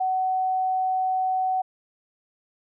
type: tone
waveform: sine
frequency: 750 Hz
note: F#5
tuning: 23 cents sharp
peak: -21 dBFS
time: 0-1.62 s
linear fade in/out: 10 ms
effects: none